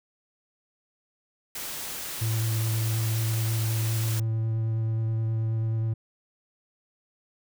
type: noise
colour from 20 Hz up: white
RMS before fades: -35 dBFS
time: 1.55-4.2 s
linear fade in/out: 5 ms
type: tone with vibrato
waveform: triangle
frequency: 111.8 Hz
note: A2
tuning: 28 cents sharp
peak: -22 dBFS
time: 2.21-5.94 s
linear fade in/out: 10 ms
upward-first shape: triangle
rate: 9.4 Hz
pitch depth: 14 cents each way
effects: none